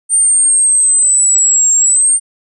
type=linear two-way sweep; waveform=sine; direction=down then up; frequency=8870 to 7459 to 8870 Hz; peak=-7 dBFS; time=0.09-2.2 s; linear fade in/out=50 ms; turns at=1.77 s; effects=none